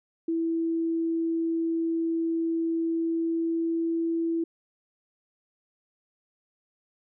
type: tone with pitch glide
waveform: sine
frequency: 329.6 to 331.5 Hz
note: E4 to E4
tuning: 0 to +10 cents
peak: -24 dBFS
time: 0.28-4.44 s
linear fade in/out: 5 ms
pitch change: +10 cents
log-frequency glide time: 2.81-4.08 s
effects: none